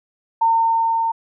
sine tone with level ramp, 910 Hz, A#5, 42 cents flat, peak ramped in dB -12 to -17 dBFS, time 0.41-1.12 s, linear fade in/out 10 ms, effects none

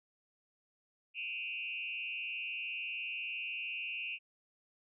sine tone with frequency modulation, 2630 Hz, E7, 5 cents flat, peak -37 dBFS, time 1.14-4.19 s, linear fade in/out 50 ms, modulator 123 Hz, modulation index 1.7, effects none

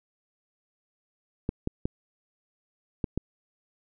clicks, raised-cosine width 3 ms, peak -14 dBFS, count 5, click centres 1.491 / 1.674 / 1.855 / 3.042 / 3.176 s, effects none

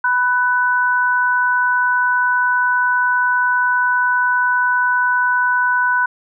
sine tone pair together, 990 / 1495 Hz, B5 / F#6, +4 / +17 cents, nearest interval perfect fifth, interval 713 cents, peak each -17 / -15 dBFS, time 0.04-6.06 s, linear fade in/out 5 ms, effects none

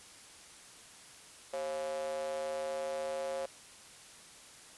square tone with high-pass filter, 77 Hz, D#2, 17 cents flat, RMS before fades -37 dBFS, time 1.53-3.46 s, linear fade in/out 5 ms, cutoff 570 Hz, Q 8.7, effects white hiss -54 dBFS RMS until 4.77 s + resampled to 24000 Hz

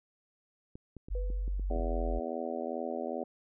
clicks, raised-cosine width 3 ms, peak -32 dBFS, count 8, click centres 0.755 / 0.967 / 1.085 / 1.302 / 1.479 / 1.596 / 1.761 / 1.799 s
sine tone, 47.64 Hz, G1, 49 cents flat, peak -30 dBFS, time 1.1-2.2 s, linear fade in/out 20 ms
sine tone with exponential decay, 493.9 Hz, B4, in tune, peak -37 dBFS, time 1.15-1.66 s, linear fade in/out 2 ms, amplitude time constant 110 ms
harmonic tone, 82.41 Hz, E2, in tune, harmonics 3 / 4 / 5 / 6 / 7 / 8 / 9, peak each -40 / -42 / -40 / -44 / -39 / -42 / -42 dBFS, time 1.7-3.24 s, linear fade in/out 5 ms
effects none

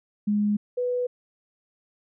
sine tone pair in turn, 207.7 / 494 Hz, G#3 / B4, 0 / 0 cents, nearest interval octave + minor third, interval 1500 cents, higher second, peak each -20 / -23 dBFS, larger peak first, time 0.27-0.57 / 0.77-1.07 s, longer neither, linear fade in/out 10 ms, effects none

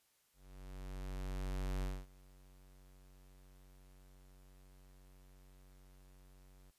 square tone with ADSR envelope, 47.04 Hz, F#1, 29 cents sharp, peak -36 dBFS, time 0.33-6.71 s, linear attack 1500 ms, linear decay 230 ms, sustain -24 dB, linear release 9 ms, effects white hiss -75 dBFS RMS until 6.78 s + resampled to 32000 Hz

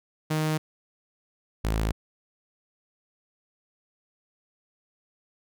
sawtooth tone pair in turn, 155.56 / 54.27 Hz, D#3 / A1, 0 / -23 cents, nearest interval octave + tritone, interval 1823 cents, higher first, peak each -20 dBFS, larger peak neither, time 0.3-0.58 / 1.64-1.92 s, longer neither, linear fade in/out 10 ms, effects none

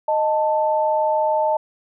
sine tone pair together, 620 / 883.4 Hz, D#5 / A5, -6 / +7 cents, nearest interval tritone, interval 613 cents, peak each -19 dBFS, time 0.08-1.57 s, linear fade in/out 5 ms, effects none

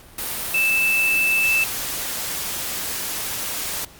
sine tone in noise, 2637 Hz, E7, in tune, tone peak -16 dBFS, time 0.54-1.64 s, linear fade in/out 5 ms, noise white, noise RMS -27 dBFS, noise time 0.18-3.85 s, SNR +8 dB, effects pink hiss -46 dBFS RMS until 3.99 s + Opus 48 kbps

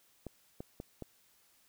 clicks, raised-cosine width 2 ms, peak -28 dBFS, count 4, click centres 0.267 / 0.605 / 0.801 / 1.023 s, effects white hiss -68 dBFS RMS until 1.68 s

